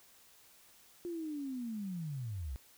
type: linear sweep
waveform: sine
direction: down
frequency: 353.4 to 58.27 Hz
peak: -37 dBFS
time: 1.05-2.56 s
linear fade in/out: 0 ms
effects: white hiss -62 dBFS RMS until 2.77 s